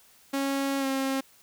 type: tone with pitch glide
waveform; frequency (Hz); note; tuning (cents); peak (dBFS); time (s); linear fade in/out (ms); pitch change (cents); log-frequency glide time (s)
sawtooth; 274.8 to 268.5; C#4 to C4; -15 to +45; -22; 0.33-1.21; 10; -40; 0.79-0.86
effects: white hiss -58 dBFS RMS until 1.42 s